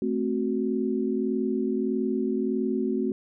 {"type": "chord", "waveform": "sine", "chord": "F# diminished", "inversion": "first", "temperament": "equal", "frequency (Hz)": [220, 261.6, 370], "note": ["A3", "C4", "F#4"], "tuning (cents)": [0, 0, 0], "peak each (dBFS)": -28, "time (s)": [0.02, 3.12], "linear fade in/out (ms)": 2, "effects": []}